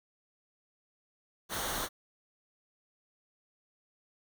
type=noise with comb filter; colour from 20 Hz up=pink; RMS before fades=-35 dBFS; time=1.49-1.89 s; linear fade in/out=50 ms; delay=0.4 ms; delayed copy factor=-0.6; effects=none